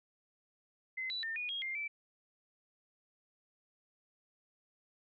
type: tone with pitch steps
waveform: sine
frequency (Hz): 2053 / 3957 / 1807 / 2457 / 3267 / 2109 / 2322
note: C7 / B7 / A6 / D#7 / G#7 / C7 / D7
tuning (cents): -33 / +3 / +46 / -22 / -29 / +13 / -20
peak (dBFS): -36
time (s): 0.97-1.88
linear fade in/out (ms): 10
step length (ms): 130
effects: none